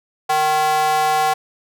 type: tone with high-pass filter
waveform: square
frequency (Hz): 153.9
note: D#3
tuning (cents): -19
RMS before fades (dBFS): -17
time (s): 0.29-1.34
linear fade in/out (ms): 10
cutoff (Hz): 780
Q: 3.4
effects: none